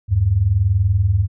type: tone pair together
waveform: sine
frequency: 79.51 / 100 Hz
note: D#2 / G2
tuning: +38 / +35 cents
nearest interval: major third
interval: 397 cents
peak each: -19 / -14 dBFS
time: 0.08-1.28 s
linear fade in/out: 50 ms
effects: none